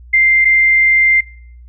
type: tone pair in turn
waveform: sine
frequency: 2093 / 2093 Hz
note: C7 / C7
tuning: 0 / 0 cents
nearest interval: unison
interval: 0 cents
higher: neither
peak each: -7 dBFS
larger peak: neither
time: 0.13-0.45 / 0.45-1.21 s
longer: second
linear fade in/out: 10 ms
effects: noise-tail reverb RT60 0.7 s tail -26 dB re dry + added 60 Hz sine -35 dBFS peak until 1.68 s